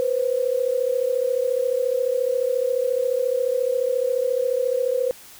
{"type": "tone pair together", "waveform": "sine", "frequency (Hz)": [488.7, 523], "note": ["B4", "C5"], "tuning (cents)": [-18, -1], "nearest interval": "minor second", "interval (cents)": 117, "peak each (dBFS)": -22, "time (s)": [0, 5.11], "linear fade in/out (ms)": 0, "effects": ["white hiss -45 dBFS RMS until 5.39 s"]}